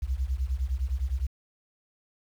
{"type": "beating tone pair", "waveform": "sine", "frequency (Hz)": [60, 69.8], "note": ["B1", "C#2"], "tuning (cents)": [-49, 13], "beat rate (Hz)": 9.8, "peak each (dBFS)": -29, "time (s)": [0.02, 1.27], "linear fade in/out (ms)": 10, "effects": ["9-bit"]}